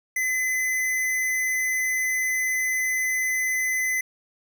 square tone, 2027 Hz, B6, 45 cents sharp, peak -23 dBFS, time 0.16-4.01 s, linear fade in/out 5 ms, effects none

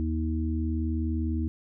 harmonic tone, 79.6 Hz, D#2, 40 cents sharp, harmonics 1 / 3 / 4, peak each -27 / -32 / -33 dBFS, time 0-1.48 s, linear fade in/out 0 ms, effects none

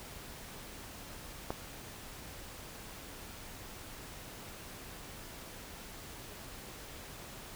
click, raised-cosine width 1 ms, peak -20 dBFS, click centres 1.505 s, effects pink hiss -48 dBFS RMS until 7.55 s

